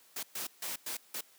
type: noise bursts at uneven times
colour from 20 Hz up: white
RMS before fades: -38 dBFS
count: 5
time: 0.16-0.23 / 0.35-0.47 / 0.62-0.76 / 0.86-0.97 / 1.14-1.21 s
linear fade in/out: 5 ms
effects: white hiss -62 dBFS RMS until 1.38 s + high-pass 200 Hz 12 dB/octave